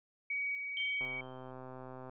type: tone with tremolo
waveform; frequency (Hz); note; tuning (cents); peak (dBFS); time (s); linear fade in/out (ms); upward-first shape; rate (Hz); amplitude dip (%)
sine; 2261; C#7; +34; -33; 0.3-1.21; 5; square; 2; 40
type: tone with exponential decay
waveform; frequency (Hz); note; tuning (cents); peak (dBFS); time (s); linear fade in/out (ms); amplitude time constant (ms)
sine; 3136; G7; 0; -35; 0.77-1.51; 1; 160
type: click train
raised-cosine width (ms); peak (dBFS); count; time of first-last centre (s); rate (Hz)
1; -34; 141; 1.01-2.095; 129
effects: none